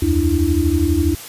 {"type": "tone cluster", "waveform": "sine", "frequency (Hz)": [74.4, 86.7, 298, 332.3], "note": ["D2", "F2", "D4", "E4"], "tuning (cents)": [23, -12, 25, 14], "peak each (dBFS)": -19, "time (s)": [0.02, 1.15], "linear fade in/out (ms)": 5, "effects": ["white hiss -34 dBFS RMS until 1.28 s", "resampled to 32000 Hz"]}